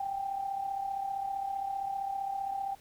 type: tone with amplitude modulation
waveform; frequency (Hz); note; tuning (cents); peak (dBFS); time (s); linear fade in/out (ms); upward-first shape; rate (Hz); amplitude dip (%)
sine; 786; G5; +4; -29; 0-2.75; 5; sine; 35.3; 60
effects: pink hiss -59 dBFS RMS until 2.8 s